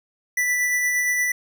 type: tone with tremolo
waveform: square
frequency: 1975.5 Hz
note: B6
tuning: in tune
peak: -19 dBFS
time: 0.37-1.32 s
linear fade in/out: 5 ms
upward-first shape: sine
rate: 8.6 Hz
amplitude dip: 25%
effects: none